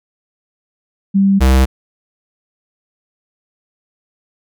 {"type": "tone pair in turn", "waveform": ["sine", "square"], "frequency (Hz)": [196, 65.41], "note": ["G3", "C2"], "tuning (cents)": [0, 0], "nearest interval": "octave + perfect fifth", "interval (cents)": 1900, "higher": "first", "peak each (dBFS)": -8, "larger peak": "neither", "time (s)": [[1.14, 1.4], [1.4, 1.66]], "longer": "neither", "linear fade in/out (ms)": 20, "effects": []}